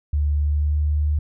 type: tone with pitch glide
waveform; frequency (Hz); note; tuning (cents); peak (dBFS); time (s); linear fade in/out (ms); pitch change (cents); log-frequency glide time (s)
sine; 73.42 to 74.79; D2 to D2; 0 to +32; -17; 0.13-1.19; 5; +32; 0.38-0.83
effects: none